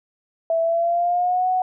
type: tone with pitch glide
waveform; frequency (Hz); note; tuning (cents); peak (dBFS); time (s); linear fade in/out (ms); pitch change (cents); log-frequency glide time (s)
sine; 659.3 to 740; E5 to F#5; 0 to 0; -17; 0.5-1.62; 2; +200; 0.61-1.48
effects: none